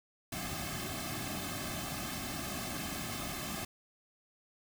pink noise with comb filter, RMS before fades -39 dBFS, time 0.32-3.65 s, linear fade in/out 5 ms, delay 2.1 ms, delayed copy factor -0.95, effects none

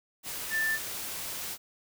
sine tone in noise, 1772 Hz, A6, 12 cents sharp, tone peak -26 dBFS, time 0.5-0.79 s, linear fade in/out 50 ms, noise white, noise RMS -37 dBFS, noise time 0.23-1.58 s, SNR +8 dB, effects none

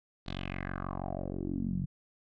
10% pulse tone with low-pass filter sweep, 46.25 Hz, F#1, in tune, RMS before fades -36 dBFS, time 0.26-1.86 s, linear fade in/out 10 ms, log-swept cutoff 4100 to 150 Hz, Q 4.3, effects none

